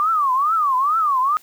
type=tone with vibrato; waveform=sine; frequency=1163 Hz; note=D6; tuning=17 cents flat; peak=-15 dBFS; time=0-1.37 s; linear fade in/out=0 ms; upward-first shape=triangle; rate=2.3 Hz; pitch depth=270 cents each way; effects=white hiss -51 dBFS RMS until 1.42 s